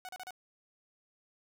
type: tone bursts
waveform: sawtooth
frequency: 740 Hz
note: F#5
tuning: in tune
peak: -38 dBFS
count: 4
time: 0.05-0.307 s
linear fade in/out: 0 ms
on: 38 ms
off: 35 ms
effects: none